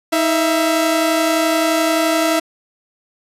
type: tone pair together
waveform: sawtooth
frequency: 318.1 / 667.8 Hz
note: D#4 / E5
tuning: +38 / +22 cents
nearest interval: octave + minor second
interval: 1284 cents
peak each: -13 dBFS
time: 0.12-2.4 s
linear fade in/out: 10 ms
effects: resampled to 32000 Hz